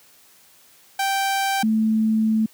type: tone pair in turn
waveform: sawtooth / sine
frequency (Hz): 782 / 219.4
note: G5 / A3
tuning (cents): -4 / -5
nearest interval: octave + minor seventh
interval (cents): 2201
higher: first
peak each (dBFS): -16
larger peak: neither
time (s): 0.99-1.63 / 1.63-2.46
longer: second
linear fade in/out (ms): 5
effects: white hiss -53 dBFS RMS until 2.53 s + high-pass 100 Hz 12 dB/octave